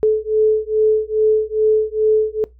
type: beating tone pair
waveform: sine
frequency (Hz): 431.6 / 434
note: A4 / A4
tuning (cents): -33 / -24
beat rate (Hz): 2.4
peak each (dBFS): -16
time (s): 0.03-2.44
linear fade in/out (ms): 0
effects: noise-tail reverb RT60 0.2 s tail -22 dB re dry + added 60 Hz sine -44 dBFS peak until 2.59 s